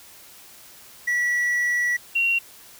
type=tone pair in turn; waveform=triangle / sine; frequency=1943 / 2748 Hz; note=B6 / F7; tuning=-29 / -29 cents; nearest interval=tritone; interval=600 cents; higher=second; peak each=-18 dBFS; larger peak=neither; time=1.07-1.97 / 2.15-2.39 s; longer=first; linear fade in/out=10 ms; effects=white hiss -47 dBFS RMS until 2.79 s